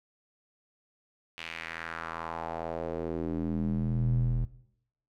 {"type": "tone with band-pass filter sweep", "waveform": "square", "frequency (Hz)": 41.2, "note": "E1", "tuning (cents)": 0, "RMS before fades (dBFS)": -32, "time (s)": [1.38, 4.45], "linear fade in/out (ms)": 0, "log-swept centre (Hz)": [2800, 86], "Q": 2.5, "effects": ["noise-tail reverb RT60 0.7 s tail -17 dB re dry"]}